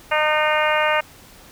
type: harmonic tone with a mistuned harmonic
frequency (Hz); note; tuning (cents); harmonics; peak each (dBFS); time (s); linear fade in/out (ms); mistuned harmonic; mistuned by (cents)
305.4; D#4; -32; 2 / 3 / 4 / 5 / 6 / 7 / 8 / 9; -21 / -23 / -24 / -25 / -26 / -26 / -27 / -28; 0.11-1.01; 10; 9; +36
effects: pink hiss -46 dBFS RMS until 1.51 s